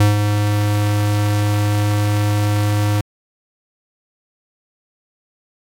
square tone with ADSR envelope, 103.83 Hz, G#2, in tune, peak -9 dBFS, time 0-3.01 s, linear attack 6 ms, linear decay 150 ms, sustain -6 dB, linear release 3 ms, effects AAC 64 kbps

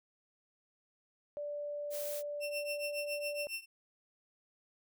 sine tone, 585 Hz, D5, 7 cents flat, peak -37 dBFS, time 1.37-3.47 s, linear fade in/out 0 ms
blue noise, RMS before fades -43 dBFS, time 1.9-2.23 s, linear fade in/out 50 ms
sawtooth tone with tremolo, 2700 Hz, E7, 41 cents sharp, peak -32 dBFS, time 2.4-3.66 s, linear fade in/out 50 ms, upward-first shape triangle, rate 7.2 Hz, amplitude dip 95%
effects none

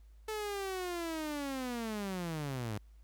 sawtooth linear sweep, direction down, 437.7 to 100 Hz, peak -32 dBFS, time 0.28-2.78 s, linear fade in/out 5 ms, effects added 53 Hz sine -54 dBFS peak until 3.03 s + pink hiss -75 dBFS RMS until 3.03 s

